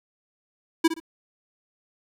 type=tone with echo; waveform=square; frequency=326.7 Hz; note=E4; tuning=15 cents flat; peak=-15 dBFS; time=0.84-0.88 s; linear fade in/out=10 ms; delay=61 ms; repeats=2; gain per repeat=-11 dB; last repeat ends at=1.002 s; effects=low-pass 12000 Hz 12 dB/octave + 9-bit